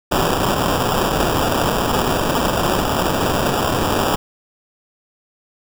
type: noise with sample-and-hold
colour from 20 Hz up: white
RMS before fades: -18 dBFS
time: 0.11-4.16 s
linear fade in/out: 10 ms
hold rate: 2100 Hz
effects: none